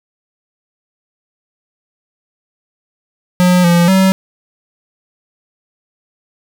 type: tone with pitch steps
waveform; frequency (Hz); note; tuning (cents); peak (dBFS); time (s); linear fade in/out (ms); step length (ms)
square; 180 / 172.4 / 190.1; F#3 / F3 / F#3; -47 / -22 / +47; -8; 3.4-4.12; 0; 240
effects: none